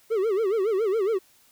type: tone with vibrato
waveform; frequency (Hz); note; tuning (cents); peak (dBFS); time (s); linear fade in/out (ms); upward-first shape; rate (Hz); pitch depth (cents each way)
triangle; 414.2; G#4; -5; -19; 0.1-1.19; 20; sine; 7.2; 190
effects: white hiss -59 dBFS RMS until 1.51 s